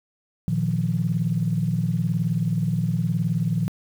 sine chord, Bb suspended fourth, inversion none, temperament equal, 116.54 / 155.56 / 174.61 Hz, Bb2 / Eb3 / F3, 0 / 0 / 0 cents, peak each -25 / -24 / -24 dBFS, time 0.48-3.68 s, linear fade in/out 0 ms, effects tanh soft clip ceiling -11 dBFS + 8-bit

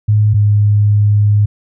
sine tone pair in turn, 105.8 / 103.86 Hz, G#2 / G#2, +33 / +1 cents, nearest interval unison, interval 32 cents, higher first, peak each -7 dBFS, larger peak neither, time 0.08-0.34 / 0.34-1.46 s, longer second, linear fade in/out 10 ms, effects none

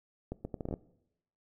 accelerating click train, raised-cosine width 2 ms, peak -23 dBFS, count 9, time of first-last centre 0.32-0.739 s, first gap 130 ms, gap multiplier 0.71, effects noise-tail reverb RT60 0.8 s tail -19 dB re dry

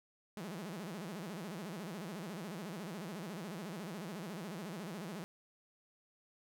sawtooth tone with vibrato, 185.6 Hz, F#3, 6 cents sharp, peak -38 dBFS, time 0.37-5.24 s, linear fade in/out 0 ms, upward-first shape sine, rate 14 Hz, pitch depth 270 cents each way, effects none

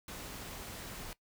pink noise, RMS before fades -45 dBFS, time 0.08-1.13 s, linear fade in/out 2 ms, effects noise-tail reverb RT60 0.1 s tail -19 dB re dry

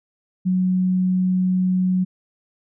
sine tone, 184.3 Hz, F#3, 7 cents flat, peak -16 dBFS, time 0.45-2.05 s, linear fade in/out 20 ms, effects none

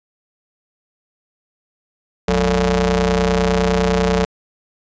sawtooth ring-modulated tone, 130.81 Hz, C3, in tune, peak -7 dBFS, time 2.28-4.25 s, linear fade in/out 5 ms, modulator 312 Hz, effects resampled to 16000 Hz

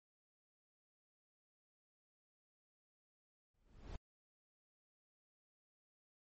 brown noise with exponential growth, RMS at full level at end -43 dBFS, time 3.54-3.96 s, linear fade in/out 5 ms, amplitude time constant 91 ms, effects MP3 32 kbps

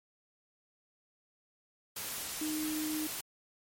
sine tone in noise, 308.6 Hz, D#4, 14 cents flat, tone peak -33 dBFS, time 2.41-3.07 s, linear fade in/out 5 ms, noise white, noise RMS -39 dBFS, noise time 1.96-3.21 s, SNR +3 dB, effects MP3 64 kbps

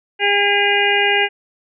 harmonic tone, 405.8 Hz, G#4, 40 cents flat, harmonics 1 / 2 / 4 / 5 / 6 / 7, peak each -20 / -20 / -20 / -20 / -20 / -20 dBFS, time 0.19-1.29 s, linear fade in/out 50 ms, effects none

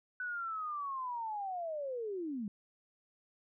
sine linear sweep, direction down, 1500 to 193.5 Hz, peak -36 dBFS, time 0.2-2.48 s, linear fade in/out 2 ms, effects none

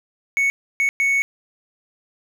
triangle tone bursts at uneven times, 2217 Hz, C#7, in tune, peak -14 dBFS, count 3, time 0.37-0.5 / 0.8-0.89 / 1-1.22 s, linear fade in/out 0 ms, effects none

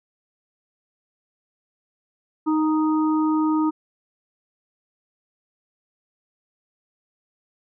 harmonic tone, 311.1 Hz, D#4, in tune, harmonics 1 / 3 / 4, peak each -18 / -28 / -30 dBFS, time 2.46-3.71 s, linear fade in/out 20 ms, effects none

